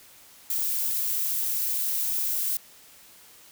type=noise; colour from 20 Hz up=violet; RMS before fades=-27 dBFS; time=0.5-2.57 s; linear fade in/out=2 ms; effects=white hiss -52 dBFS RMS until 3.51 s